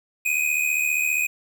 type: tone pair together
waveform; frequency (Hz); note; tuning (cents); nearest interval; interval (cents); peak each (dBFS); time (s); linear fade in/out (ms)
square; 2457 / 2532; D#7 / D#7; -22 / +30; minor second; 52; -24; 0.25-1.27; 10
effects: 8-bit